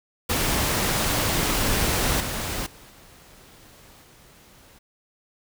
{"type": "noise with level steps", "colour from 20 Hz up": "pink", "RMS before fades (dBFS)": [-23, -29, -48, -50, -52], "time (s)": [0.29, 4.79], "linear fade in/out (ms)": 10, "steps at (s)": [2.2, 2.66, 2.9, 4.03], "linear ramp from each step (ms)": 5, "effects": []}